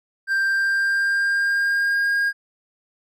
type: tone with pitch glide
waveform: triangle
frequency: 1580 to 1623.5 Hz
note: G6 to G#6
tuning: +13 to -40 cents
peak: -16 dBFS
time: 0.27-2.33 s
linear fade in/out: 50 ms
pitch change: +47 cents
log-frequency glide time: 0.47-2.12 s
effects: none